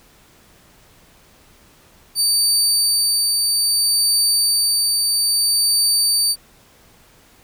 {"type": "tone with tremolo", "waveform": "25% pulse", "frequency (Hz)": 4607, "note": "D8", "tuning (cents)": -34, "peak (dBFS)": -9, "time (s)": [2.15, 6.36], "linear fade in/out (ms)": 50, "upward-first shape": "triangle", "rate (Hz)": 0.61, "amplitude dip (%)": 25, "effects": ["pink hiss -51 dBFS RMS until 7.43 s"]}